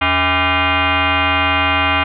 sine tone with frequency modulation, 645 Hz, E5, 38 cents flat, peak -12 dBFS, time 0.01-2.04 s, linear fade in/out 10 ms, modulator 364 Hz, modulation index 6.2, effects none

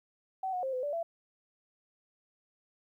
sine tone with pitch steps, 760 / 728 / 530 / 508 / 581 / 671 Hz, F#5 / F#5 / C5 / B4 / D5 / E5, +46 / -28 / +22 / +49 / -19 / +31 cents, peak -31 dBFS, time 0.43-1.03 s, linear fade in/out 5 ms, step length 100 ms, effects 12-bit

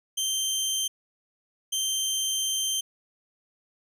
20% pulse tone pair in turn, 3136 / 3136 Hz, G7 / G7, 0 / 0 cents, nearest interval unison, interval 0 cents, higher neither, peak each -20 dBFS, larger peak neither, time 0.17-0.88 / 1.72-2.81 s, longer second, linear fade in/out 10 ms, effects none

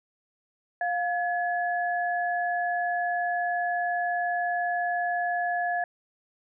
sine tone pair together, 705.7 / 1700 Hz, F5 / G#6, +18 / +40 cents, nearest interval octave + minor third, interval 1522 cents, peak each -26 / -30 dBFS, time 0.81-5.84 s, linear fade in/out 2 ms, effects none

